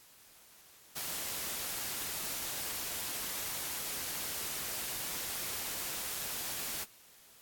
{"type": "noise", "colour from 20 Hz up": "white", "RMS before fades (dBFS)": -38, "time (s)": [0.95, 6.85], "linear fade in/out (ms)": 20, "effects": ["white hiss -59 dBFS RMS until 7.41 s", "AAC 64 kbps"]}